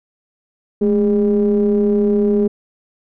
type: ring-modulated tone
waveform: triangle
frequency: 98 Hz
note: G2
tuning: in tune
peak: -7 dBFS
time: 0.81-2.48 s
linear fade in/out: 10 ms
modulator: 311 Hz
effects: none